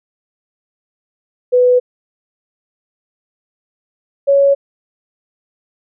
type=tone pair in turn; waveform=sine; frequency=496.7 / 557.5 Hz; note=B4 / C#5; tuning=+10 / +10 cents; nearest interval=major second; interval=200 cents; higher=second; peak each=-7 dBFS; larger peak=neither; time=1.52-1.8 / 4.27-4.55 s; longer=neither; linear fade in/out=20 ms; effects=none